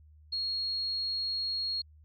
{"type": "tone", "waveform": "sine", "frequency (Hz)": 4295, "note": "C8", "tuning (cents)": 44, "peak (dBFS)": -30, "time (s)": [0.32, 1.82], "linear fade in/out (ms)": 10, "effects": ["added 76 Hz sine -54 dBFS peak until 2.04 s"]}